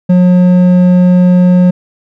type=tone with hard clipping; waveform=sine; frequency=180.1 Hz; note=F#3; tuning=46 cents flat; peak=-5 dBFS; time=0.09-1.71 s; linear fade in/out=10 ms; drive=6 dB; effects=none